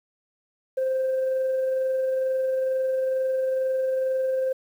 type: tone with amplitude modulation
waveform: sine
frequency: 523.3 Hz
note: C5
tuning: in tune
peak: -19 dBFS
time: 0.77-4.53 s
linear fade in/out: 10 ms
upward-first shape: sine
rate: 22.2 Hz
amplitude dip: 25%
effects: tanh soft clip ceiling -19 dBFS + 9-bit